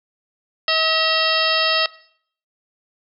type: harmonic tone with a mistuned harmonic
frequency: 640 Hz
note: D#5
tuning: 49 cents sharp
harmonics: 1 / 2 / 3 / 4 / 5 / 6 / 7 / 8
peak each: -24 / -24 / -24 / -24 / -24 / -24 / -24 / -24 dBFS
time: 0.68-1.86 s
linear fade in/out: 2 ms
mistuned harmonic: 4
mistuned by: +100 cents
effects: noise-tail reverb RT60 0.6 s tail -19 dB re dry